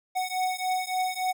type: beating tone pair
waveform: square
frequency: 740 / 743.5 Hz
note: F#5 / F#5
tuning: 0 / +8 cents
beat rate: 3.5 Hz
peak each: -30 dBFS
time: 0.15-1.33 s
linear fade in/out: 20 ms
effects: none